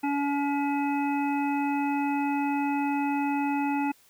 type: harmonic tone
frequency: 283.9 Hz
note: C#4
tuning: 41 cents sharp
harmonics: 1 / 3 / 5 / 7 / 9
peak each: -26 / -29 / -41 / -43 / -37 dBFS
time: 0.03-3.92 s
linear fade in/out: 10 ms
effects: white hiss -60 dBFS RMS until 4.09 s